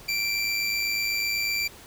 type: tone with amplitude modulation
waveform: 25% pulse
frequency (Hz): 2349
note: D7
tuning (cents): 0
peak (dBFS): -19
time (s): 0.08-1.68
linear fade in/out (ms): 10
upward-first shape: sine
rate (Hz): 108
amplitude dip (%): 35
effects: pink hiss -47 dBFS RMS until 1.86 s